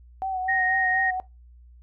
sine tone with vibrato, 754 Hz, F#5, 32 cents sharp, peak -25 dBFS, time 0.22-1.2 s, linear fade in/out 0 ms, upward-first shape sine, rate 4.1 Hz, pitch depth 37 cents each way
sine tone, 1864.7 Hz, A#6, in tune, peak -22 dBFS, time 0.48-1.11 s, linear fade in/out 10 ms
effects noise-tail reverb RT60 0.2 s tail -18 dB re dry + added 60 Hz sine -47 dBFS peak until 1.82 s

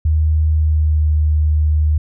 sine tone with pitch glide, 77.78 to 76.4 Hz, D#2 to D#2, 0 to -31 cents, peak -11 dBFS, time 0.05-1.98 s, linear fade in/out 5 ms, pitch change -31 cents, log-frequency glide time 0.5-1.12 s, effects none

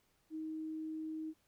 sine tone, 315 Hz, D#4, 21 cents sharp, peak -39 dBFS, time 0.3-1.34 s, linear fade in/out 50 ms, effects pink hiss -75 dBFS RMS until 1.47 s

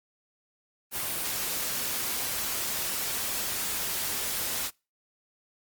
white noise, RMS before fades -31 dBFS, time 0.91-4.71 s, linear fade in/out 50 ms, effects noise-tail reverb RT60 0.3 s tail -26 dB re dry + Opus 32 kbps

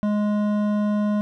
sine tone with hard clipping, 208.5 Hz, G#3, 7 cents sharp, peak -21 dBFS, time 0.03-1.21 s, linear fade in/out 0 ms, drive 11 dB, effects none

